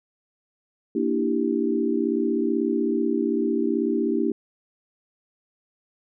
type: chord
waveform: sine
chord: E half-diminished seventh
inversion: second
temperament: equal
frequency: 233.1 / 293.7 / 329.6 / 392 Hz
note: Bb3 / D4 / E4 / G4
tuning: 0 / 0 / 0 / 0 cents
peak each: -26 dBFS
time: 0.95-4.32 s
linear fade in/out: 5 ms
effects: none